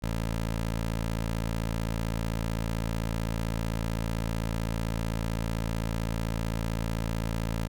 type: tone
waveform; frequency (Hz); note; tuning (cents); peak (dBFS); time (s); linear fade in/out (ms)
15% pulse; 55.7; A1; +22; -22; 0.02-7.68; 20
effects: none